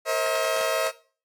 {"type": "tone cluster", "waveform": "sawtooth", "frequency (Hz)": [467.2, 534, 641], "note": ["A#4", "C5", "E5"], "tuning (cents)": [4, 35, -49], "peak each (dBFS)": [-27, -24, -21], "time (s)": [0.05, 0.92], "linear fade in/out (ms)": 50, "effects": ["noise-tail reverb RT60 0.4 s tail -17 dB re dry", "AAC 64 kbps"]}